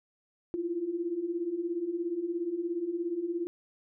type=beating tone pair; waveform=sine; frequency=329.8 / 346.8 Hz; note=E4 / F4; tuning=+1 / -12 cents; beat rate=17 Hz; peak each=-36 / -31 dBFS; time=0.54-3.47 s; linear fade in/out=0 ms; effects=none